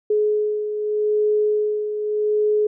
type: beating tone pair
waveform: sine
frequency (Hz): 422.5 / 423.32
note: G#4 / G#4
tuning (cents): +30 / +33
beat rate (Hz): 0.82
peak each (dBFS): -18 / -26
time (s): 0.1-2.67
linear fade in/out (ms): 5
effects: none